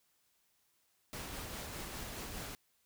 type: noise with tremolo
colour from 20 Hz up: pink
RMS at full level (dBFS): -43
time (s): 1.13-2.55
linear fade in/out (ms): 0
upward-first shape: sine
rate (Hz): 4.9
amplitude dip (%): 25
effects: white hiss -75 dBFS RMS until 2.85 s